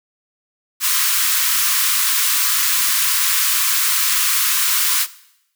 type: high-pass noise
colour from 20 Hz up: white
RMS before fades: -17 dBFS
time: 0.8-5.07 s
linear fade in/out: 50 ms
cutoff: 1000 Hz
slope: 96 dB/octave
effects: noise-tail reverb RT60 0.8 s tail -18 dB re dry